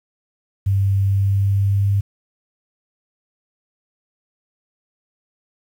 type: tone with pitch glide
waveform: sine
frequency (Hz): 98.1 to 99.81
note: G2 to G2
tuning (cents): +2 to +32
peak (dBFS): -14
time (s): 0.66-2.01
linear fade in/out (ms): 10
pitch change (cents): +30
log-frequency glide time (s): 1.04-1.88
effects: 8-bit